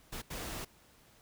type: noise bursts at uneven times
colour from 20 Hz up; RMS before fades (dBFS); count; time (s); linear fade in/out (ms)
pink; -41; 2; 0.12-0.22 / 0.3-0.65; 10
effects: pink hiss -63 dBFS RMS until 1.21 s